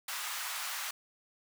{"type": "high-pass noise", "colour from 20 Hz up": "pink", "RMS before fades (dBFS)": -38, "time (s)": [0.08, 0.91], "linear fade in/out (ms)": 5, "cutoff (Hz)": 950, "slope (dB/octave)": 24, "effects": []}